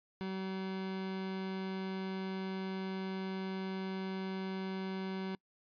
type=tone; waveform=30% pulse; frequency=190 Hz; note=F#3; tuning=46 cents sharp; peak=-34 dBFS; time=0.21-5.35 s; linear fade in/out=0 ms; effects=noise-tail reverb RT60 0.1 s tail -26 dB re dry + resampled to 11025 Hz